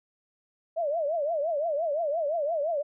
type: tone with vibrato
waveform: sine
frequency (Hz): 622.3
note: D#5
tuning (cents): 0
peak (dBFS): -25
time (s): 0.76-2.83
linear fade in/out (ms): 20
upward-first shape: triangle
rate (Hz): 5.8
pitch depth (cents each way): 210
effects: none